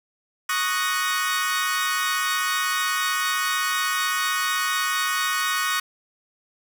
sawtooth chord, D# minor seventh, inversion third, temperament equal, 1108.7 / 1244.5 / 1480 / 1864.7 Hz, C#6 / D#6 / F#6 / A#6, 0 / 0 / 0 / 0 cents, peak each -24 dBFS, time 0.49-5.8 s, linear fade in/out 5 ms, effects none

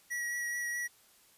square tone with vibrato, 1922 Hz, B6, 48 cents flat, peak -34 dBFS, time 0.1-0.88 s, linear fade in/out 20 ms, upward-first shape sine, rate 4.7 Hz, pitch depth 15 cents each way, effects white hiss -63 dBFS RMS until 1.37 s + resampled to 32000 Hz

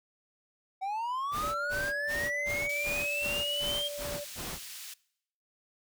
triangle linear sweep, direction up, 749 to 3224 Hz, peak -29 dBFS, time 0.81-3.89 s, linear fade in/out 20 ms
pink noise bursts, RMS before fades -39 dBFS, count 9, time 1.31-4.59 s, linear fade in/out 50 ms, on 240 ms, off 140 ms
sine tone, 581 Hz, D5, 19 cents flat, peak -37 dBFS, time 1.42-4.25 s, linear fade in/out 20 ms
pink high-pass noise, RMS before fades -44 dBFS, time 2.69-4.94 s, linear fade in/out 5 ms, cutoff 3000 Hz, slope 12 dB/octave
effects noise-tail reverb RT60 0.7 s tail -22 dB re dry

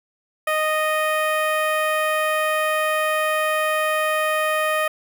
15% pulse tone with notch filter, 620 Hz, D#5, 6 cents flat, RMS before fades -21 dBFS, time 0.47-4.88 s, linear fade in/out 5 ms, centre 6000 Hz, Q 0.91, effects none

